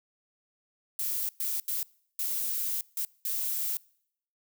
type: noise bursts at uneven times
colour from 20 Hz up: violet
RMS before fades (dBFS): -31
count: 6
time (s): 0.99-1.29 / 1.4-1.6 / 1.68-1.83 / 2.19-2.81 / 2.97-3.05 / 3.25-3.77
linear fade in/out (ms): 2
effects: noise-tail reverb RT60 0.7 s tail -25 dB re dry